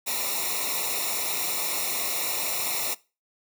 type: noise with comb filter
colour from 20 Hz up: white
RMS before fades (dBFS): -28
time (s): 0.06-2.95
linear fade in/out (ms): 20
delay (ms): 0.63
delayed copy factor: -1
effects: noise-tail reverb RT60 0.3 s tail -21 dB re dry